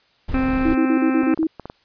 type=noise; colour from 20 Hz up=brown; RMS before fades=-26 dBFS; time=0.28-0.75 s; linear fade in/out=10 ms
type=harmonic tone; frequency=261.6 Hz; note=C4; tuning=in tune; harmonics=1 / 2 / 3 / 4 / 5 / 6 / 7 / 8 / 9 / 10; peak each=-18 / -30 / -32 / -36 / -32 / -35 / -38 / -44 / -37 / -38 dBFS; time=0.34-1.34 s; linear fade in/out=2 ms
type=tone bursts; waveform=sine; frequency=320 Hz; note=D#4; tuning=49 cents sharp; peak=-16 dBFS; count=7; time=0.65-1.47 s; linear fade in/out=5 ms; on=82 ms; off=41 ms
type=clicks; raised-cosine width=1 ms; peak=-18 dBFS; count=6; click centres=1.234 / 1.376 / 1.43 / 1.597 / 1.656 / 1.699 s
effects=white hiss -59 dBFS RMS until 1.84 s + resampled to 11025 Hz